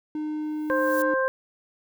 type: tone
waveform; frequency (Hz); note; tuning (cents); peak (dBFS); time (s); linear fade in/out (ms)
triangle; 305.3; D#4; -33; -25; 0.15-1.14; 2
type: noise with exponential growth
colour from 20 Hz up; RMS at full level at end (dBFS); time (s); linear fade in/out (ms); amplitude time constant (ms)
violet; -34; 0.42-1.02; 0; 130
type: harmonic tone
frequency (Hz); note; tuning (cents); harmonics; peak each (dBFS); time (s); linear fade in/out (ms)
526; C5; +9; 1 / 2 / 3; -23 / -28 / -27; 0.7-1.28; 0
effects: none